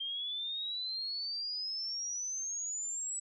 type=exponential sweep; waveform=sine; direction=up; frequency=3170 to 7902 Hz; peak=-35 dBFS; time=0-3.2 s; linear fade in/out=10 ms; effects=none